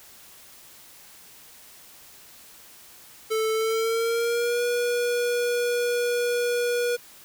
square tone with pitch glide, 440 to 482.6 Hz, A4 to B4, 0 to -40 cents, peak -23 dBFS, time 3.3-6.97 s, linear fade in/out 20 ms, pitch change +160 cents, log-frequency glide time 3.53-4.63 s, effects white hiss -49 dBFS RMS until 7.24 s

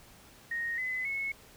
sine tone with pitch steps, 1864.7 / 2022 / 2192 Hz, A#6 / B6 / C#7, 0 / +40 / -20 cents, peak -31 dBFS, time 0.51-1.32 s, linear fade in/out 5 ms, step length 270 ms, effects pink hiss -56 dBFS RMS until 1.56 s

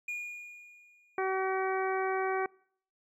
triangle tone with exponential decay, 2435 Hz, D#7, 38 cents flat, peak -31 dBFS, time 0.08-1.37 s, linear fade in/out 5 ms, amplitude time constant 280 ms
harmonic tone, 380 Hz, F#4, 46 cents sharp, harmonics 1 / 2 / 3 / 4 / 5 / 6, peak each -31 / -34 / -37 / -39 / -42 / -42 dBFS, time 1.18-2.46 s, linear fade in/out 2 ms
effects noise-tail reverb RT60 0.6 s tail -25 dB re dry

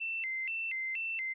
sine tone with vibrato, 2359 Hz, D7, 7 cents sharp, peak -33 dBFS, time 0-1.34 s, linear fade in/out 20 ms, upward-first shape square, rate 2.1 Hz, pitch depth 220 cents each way, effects none

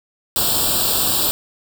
white noise with comb filter, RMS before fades -18 dBFS, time 0.36-1.31 s, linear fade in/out 0 ms, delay 0.24 ms, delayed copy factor +1, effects none

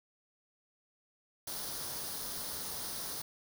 white noise with comb filter, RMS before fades -40 dBFS, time 1.47-3.22 s, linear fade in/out 5 ms, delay 0.2 ms, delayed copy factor +0.6, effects none

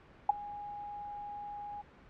sine tone with ADSR envelope, 823 Hz, G#5, 16 cents flat, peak -18 dBFS, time 0.29-1.82 s, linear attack 5 ms, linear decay 15 ms, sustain -22 dB, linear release 13 ms, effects pink hiss -57 dBFS RMS until 2.09 s + low-pass 2000 Hz 12 dB/octave

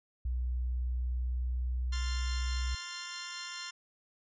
sine tone with pitch glide, 61.74 to 62.46 Hz, B1 to B1, 0 to +20 cents, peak -30 dBFS, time 0.25-2.75 s, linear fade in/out 5 ms, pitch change +20 cents, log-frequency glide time 1.09-2.53 s
10% pulse chord, F major, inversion second, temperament equal, 1046.5 / 1396.9 / 1760 Hz, C6 / F6 / A6, 0 / 0 / 0 cents, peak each -35 dBFS, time 1.92-3.71 s, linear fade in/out 10 ms
effects resampled to 16000 Hz

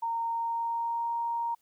sine tone with pitch glide, 922 to 933.3 Hz, A#5 to A#5, -19 to +2 cents, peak -28 dBFS, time 0.02-1.55 s, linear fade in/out 10 ms, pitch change +21 cents, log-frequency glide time 0.26-1.12 s, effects white hiss -72 dBFS RMS until 1.61 s

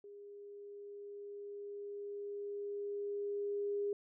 sine tone with level ramp, 406.8 Hz, G#4, 36 cents flat, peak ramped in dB -50 to -33 dBFS, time 0.04-3.93 s, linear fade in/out 2 ms, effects none

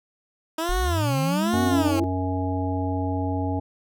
15% pulse tone with vibrato, 313.5 Hz, D#4, 13 cents sharp, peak -18 dBFS, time 0.58-2 s, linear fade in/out 5 ms, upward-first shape sine, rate 1.2 Hz, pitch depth 280 cents each way
sine linear sweep, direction up, 30.34 to 340 Hz, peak -22 dBFS, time 0.69-2.04 s, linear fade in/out 0 ms
harmonic tone, 92.5 Hz, F#2, in tune, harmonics 1 / 3 / 5 / 7 / 9, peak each -26 / -27 / -35 / -34 / -32 dBFS, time 1.53-3.6 s, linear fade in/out 10 ms
effects none

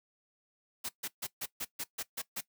white noise bursts, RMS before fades -37 dBFS, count 9, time 0.84-2.41 s, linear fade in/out 10 ms, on 50 ms, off 140 ms, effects noise-tail reverb RT60 0.1 s tail -18 dB re dry + high-pass 80 Hz 12 dB/octave

